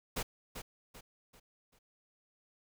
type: noise with echo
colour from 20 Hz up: pink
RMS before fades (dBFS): -36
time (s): 0.16-0.23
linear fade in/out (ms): 10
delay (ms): 390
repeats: 4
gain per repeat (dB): -8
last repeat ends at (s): 1.79
effects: none